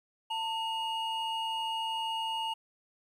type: tone pair together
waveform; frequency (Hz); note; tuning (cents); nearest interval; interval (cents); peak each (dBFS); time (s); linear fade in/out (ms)
triangle; 898.7 / 2873; A5 / F7; +36 / +48; octave + minor sixth; 2012; -31 / -34; 0.3-2.54; 10
effects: 11-bit